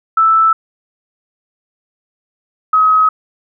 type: tone pair in turn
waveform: sine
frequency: 1318.5 / 1272.4 Hz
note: E6 / D#6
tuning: 0 / +38 cents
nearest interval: minor second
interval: 62 cents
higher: first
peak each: -7 dBFS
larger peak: neither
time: 0.17-0.53 / 2.73-3.09 s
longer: neither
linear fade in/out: 5 ms
effects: none